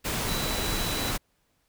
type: tone in noise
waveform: sine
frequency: 3951 Hz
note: B7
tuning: in tune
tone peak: -35 dBFS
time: 0.27-1.12 s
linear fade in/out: 20 ms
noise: pink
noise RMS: -29 dBFS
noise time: 0.04-1.18 s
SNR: -9 dB
effects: pink hiss -71 dBFS RMS until 1.68 s